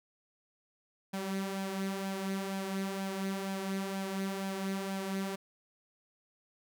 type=tone with flanger; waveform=sawtooth; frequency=193.6 Hz; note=G3; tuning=21 cents flat; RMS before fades=-36 dBFS; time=1.13-5.36 s; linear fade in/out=10 ms; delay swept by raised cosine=1.2 to 4.7 ms; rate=2.1 Hz; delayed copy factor=+0.5; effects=none